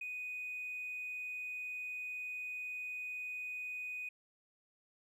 sine tone with hard clipping, 2489 Hz, D#7, in tune, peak -40 dBFS, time 0.01-4.09 s, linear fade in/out 5 ms, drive 1 dB, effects none

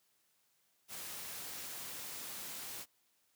white noise, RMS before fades -45 dBFS, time 0.88-2.86 s, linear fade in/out 50 ms, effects white hiss -75 dBFS RMS until 3.35 s + high-pass 80 Hz 12 dB/octave

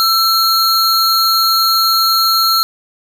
square tone pair together, 1334 / 4272 Hz, E6 / C8, +20 / +35 cents, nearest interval octave + minor sixth, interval 2015 cents, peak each -14 / -13 dBFS, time 0-2.63 s, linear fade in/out 0 ms, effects none

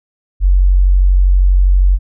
sine tone, 46.25 Hz, F#1, in tune, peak -6 dBFS, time 0.4-1.99 s, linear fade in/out 50 ms, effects none

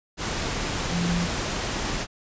sine tone in noise, 173.4 Hz, F3, 12 cents flat, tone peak -23 dBFS, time 0.9-1.28 s, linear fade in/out 50 ms, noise pink, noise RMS -28 dBFS, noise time 0.17-2.07 s, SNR +2 dB, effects resampled to 16000 Hz

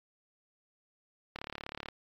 click train, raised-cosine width 0.3 ms, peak -23 dBFS, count 20, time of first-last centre 1.36-1.886 s, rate 36.1 Hz, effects AAC 64 kbps

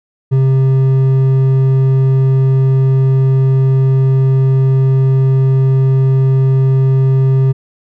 triangle tone with hard clipping, 133 Hz, C3, 29 cents sharp, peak -9 dBFS, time 0.31-7.53 s, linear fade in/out 20 ms, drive 9 dB, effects none

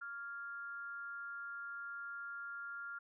sine tone with amplitude modulation, 1397 Hz, F6, in tune, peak -40 dBFS, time 0.01-2.99 s, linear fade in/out 10 ms, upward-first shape sine, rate 259 Hz, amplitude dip 60%, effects none

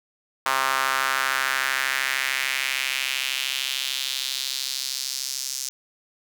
sawtooth tone with high-pass filter sweep, 133.1 Hz, C3, 30 cents sharp, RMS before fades -26 dBFS, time 0.46-5.69 s, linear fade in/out 0 ms, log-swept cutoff 1100 to 5900 Hz, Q 2.3, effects none

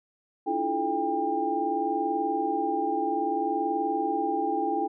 sine tone cluster, 290.3 / 328.4 / 349 / 429 / 798 Hz, D4 / E4 / F4 / A4 / G5, -20 / -6 / -1 / -44 / +31 cents, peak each -35 / -31 / -34 / -33 / -27 dBFS, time 0.46-4.88 s, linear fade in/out 20 ms, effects none

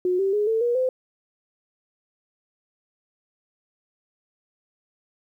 sine tone with pitch steps, 362.9 / 388.9 / 416.9 / 446.8 / 478.8 / 513.2 Hz, F#4 / G4 / G#4 / A4 / A#4 / C5, -34 / -14 / +7 / +27 / +46 / -34 cents, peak -19 dBFS, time 0.05-0.89 s, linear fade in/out 2 ms, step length 140 ms, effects 10-bit

